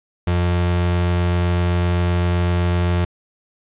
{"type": "tone", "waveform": "35% pulse", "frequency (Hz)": 87.8, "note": "F2", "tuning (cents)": 10, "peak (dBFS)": -14, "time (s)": [0.27, 3.05], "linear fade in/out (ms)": 5, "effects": ["resampled to 8000 Hz", "9-bit"]}